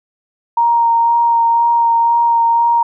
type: tone with vibrato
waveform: sine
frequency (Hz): 932.3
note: A#5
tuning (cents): 0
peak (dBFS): -9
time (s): 0.57-2.83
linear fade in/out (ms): 5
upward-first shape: sine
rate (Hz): 2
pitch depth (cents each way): 12
effects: none